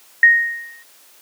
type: tone with exponential decay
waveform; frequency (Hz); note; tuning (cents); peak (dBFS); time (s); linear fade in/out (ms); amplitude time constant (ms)
sine; 1864.7; A#6; 0; -4; 0.23-0.83; 2; 130
effects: white hiss -49 dBFS RMS until 1.21 s + high-pass 300 Hz 12 dB/octave